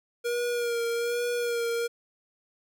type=tone with vibrato; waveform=square; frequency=474.1 Hz; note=A#4; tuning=29 cents sharp; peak=-27 dBFS; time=0.24-1.88 s; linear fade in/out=20 ms; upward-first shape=sine; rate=1.2 Hz; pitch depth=30 cents each way; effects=none